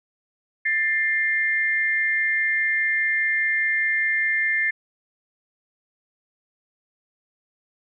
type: tone pair together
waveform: sine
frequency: 1775.1 / 2100 Hz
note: A6 / C7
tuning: +15 / +6 cents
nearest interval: minor third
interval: 291 cents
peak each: -22 dBFS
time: 0.65-4.71 s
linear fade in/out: 10 ms
effects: none